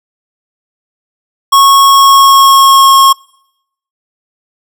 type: tone with pitch glide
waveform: square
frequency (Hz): 1100 to 1085.5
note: C#6 to C#6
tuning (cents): -14 to -37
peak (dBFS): -3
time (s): 1.52-3.13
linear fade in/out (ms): 10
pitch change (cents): -23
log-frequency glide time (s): 1.85-2.94
effects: noise-tail reverb RT60 0.8 s tail -25 dB re dry